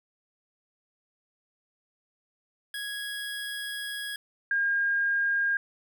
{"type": "tone pair in turn", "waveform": ["25% pulse", "sine"], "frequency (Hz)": [1661.2, 1615.8], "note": ["G#6", "G#6"], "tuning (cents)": [0, -48], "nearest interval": "unison", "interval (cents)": 48, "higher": "first", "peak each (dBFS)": [-29, -23], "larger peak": "second", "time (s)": [[2.74, 4.16], [4.51, 5.57]], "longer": "first", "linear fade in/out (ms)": 2, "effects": []}